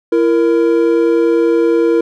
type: tone pair together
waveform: triangle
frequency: 335.9 / 466.4 Hz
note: E4 / A#4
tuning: +33 / +1 cents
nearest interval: tritone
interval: 568 cents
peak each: -10 dBFS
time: 0.12-2.01 s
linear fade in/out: 5 ms
effects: none